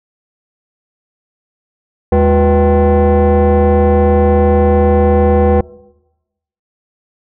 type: tone with frequency modulation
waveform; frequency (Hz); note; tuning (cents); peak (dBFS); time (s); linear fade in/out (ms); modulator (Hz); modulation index
sine; 205.3; G#3; -20; -4; 2.12-5.61; 5; 284; 1.7
effects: noise-tail reverb RT60 1.0 s tail -24 dB re dry + tanh soft clip ceiling -6 dBFS

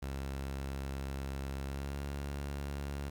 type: tone with pitch glide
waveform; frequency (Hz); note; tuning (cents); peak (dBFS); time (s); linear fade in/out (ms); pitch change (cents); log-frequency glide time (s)
sawtooth; 68.1 to 70.5; C#2 to C#2; -30 to +30; -33; 0.02-3.1; 10; +60; 1.63-2
effects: 10-bit

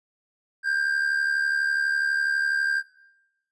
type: tone with amplitude modulation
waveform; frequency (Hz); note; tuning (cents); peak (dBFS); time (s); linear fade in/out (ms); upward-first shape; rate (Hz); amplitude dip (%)
triangle; 1590; G6; +24; -17; 0.63-2.83; 50; sine; 72.1; 60
effects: noise-tail reverb RT60 1.0 s tail -23 dB re dry + resampled to 24000 Hz

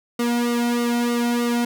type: tone with flanger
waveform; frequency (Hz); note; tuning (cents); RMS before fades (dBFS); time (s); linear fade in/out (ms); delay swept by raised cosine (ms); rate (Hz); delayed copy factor
sawtooth; 238.7; A#3; +41; -21; 0.19-1.65; 5; 1.2 to 1.79; 3.2; -1
effects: none

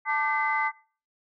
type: tone cluster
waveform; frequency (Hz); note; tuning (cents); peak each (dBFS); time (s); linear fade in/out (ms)
sine; 882 / 1183 / 1542 / 2033; A5 / D6 / G6 / B6; +4 / +12 / -29 / +50; -27 / -29 / -33 / -27; 0.05-0.72; 50
effects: noise-tail reverb RT60 0.4 s tail -21 dB re dry + tanh soft clip ceiling -13 dBFS

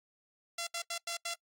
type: tone bursts at uneven times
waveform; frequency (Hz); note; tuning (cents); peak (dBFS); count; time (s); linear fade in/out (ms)
5% pulse; 682; F5; -41; -24; 5; 0.58-0.67 / 0.74-0.82 / 0.9-0.98 / 1.07-1.17 / 1.25-1.34; 5
effects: noise-tail reverb RT60 0.1 s tail -24 dB re dry + AAC 64 kbps

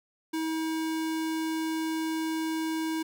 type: tone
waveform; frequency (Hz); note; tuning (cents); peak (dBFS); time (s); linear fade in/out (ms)
square; 320; D#4; +49; -29; 0.33-3.03; 10
effects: none

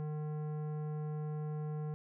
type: tone with tanh clipping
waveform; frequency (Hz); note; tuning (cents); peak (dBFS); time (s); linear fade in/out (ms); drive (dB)
sine; 151.8; D#3; -42; -38; 0-1.94; 0; 14
effects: none

